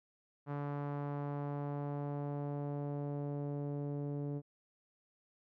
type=tone with low-pass filter sweep; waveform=sawtooth; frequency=144 Hz; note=D3; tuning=34 cents flat; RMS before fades=-39 dBFS; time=0.46-4.42 s; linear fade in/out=50 ms; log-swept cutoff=1200 to 430 Hz; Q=1.3; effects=none